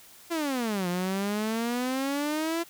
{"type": "exponential two-way sweep", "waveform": "sawtooth", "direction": "down then up", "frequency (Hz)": [347, 174.61, 341.6], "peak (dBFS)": -23, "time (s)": [0.3, 2.64], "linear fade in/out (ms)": 20, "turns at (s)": 0.88, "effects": ["white hiss -52 dBFS RMS until 2.69 s"]}